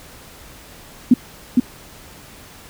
sine tone with echo, 246.9 Hz, B3, in tune, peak -5 dBFS, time 1.11-1.14 s, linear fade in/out 5 ms, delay 460 ms, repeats 1, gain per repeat -3 dB, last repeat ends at 1.6 s, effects pink hiss -42 dBFS RMS until 2.69 s

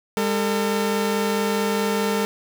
sawtooth tone pair together, 202.7 / 450 Hz, G#3 / A4, -42 / +39 cents, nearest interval octave + major second, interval 1381 cents, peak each -19 dBFS, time 0.17-2.25 s, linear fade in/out 0 ms, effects none

